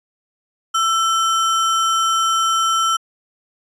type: tone with sample-and-hold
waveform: sine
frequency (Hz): 1335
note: E6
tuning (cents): +22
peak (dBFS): -14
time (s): 0.74-2.97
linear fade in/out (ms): 10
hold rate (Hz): 4410
effects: resampled to 22050 Hz